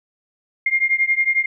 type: beating tone pair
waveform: sine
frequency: 2116 / 2127 Hz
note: C7 / C7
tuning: +19 / +28 cents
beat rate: 11 Hz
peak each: -18 / -19 dBFS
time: 0.66-1.46 s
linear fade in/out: 5 ms
effects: none